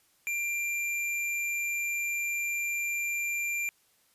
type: tone with hard clipping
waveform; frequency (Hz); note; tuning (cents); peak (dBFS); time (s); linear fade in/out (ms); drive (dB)
sine; 2375; D7; +19; -30; 0.27-3.69; 0; 17
effects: white hiss -67 dBFS RMS until 4.14 s + resampled to 32000 Hz